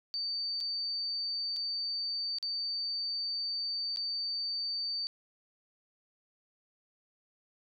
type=tone with dropouts; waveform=sine; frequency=4592 Hz; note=D8; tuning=40 cents flat; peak=-32 dBFS; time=0.14-5.07 s; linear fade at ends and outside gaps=0 ms; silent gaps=0.604-0.609 / 1.563-1.567 / 2.385-2.427 / 3.961-3.971 s; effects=none